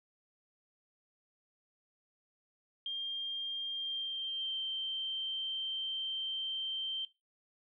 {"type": "tone with pitch glide", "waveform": "sine", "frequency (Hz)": [3200, 3131], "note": ["G7", "G7"], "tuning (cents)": [35, -3], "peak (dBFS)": -34, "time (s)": [2.86, 7.05], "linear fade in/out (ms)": 2, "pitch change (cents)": -38, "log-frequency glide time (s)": [3.73, 4.59], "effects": ["noise-tail reverb RT60 0.2 s tail -17 dB re dry"]}